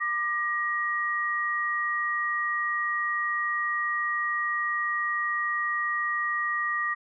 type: tone pair together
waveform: sine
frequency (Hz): 1192.5 / 1893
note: D6 / A#6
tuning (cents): +26 / +26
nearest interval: minor sixth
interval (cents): 800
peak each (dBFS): -29 / -27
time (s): 0-6.95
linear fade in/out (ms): 20
effects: none